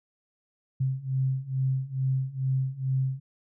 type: beating tone pair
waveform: sine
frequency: 131 / 133.3 Hz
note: C3 / C3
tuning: +2 / +33 cents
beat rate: 2.3 Hz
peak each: -29 / -27 dBFS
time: 0.8-3.2 s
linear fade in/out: 10 ms
effects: none